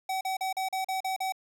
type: tone bursts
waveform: square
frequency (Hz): 760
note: F#5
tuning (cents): +46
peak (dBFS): -29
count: 8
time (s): 0.09-1.323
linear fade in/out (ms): 5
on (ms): 120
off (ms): 39
effects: none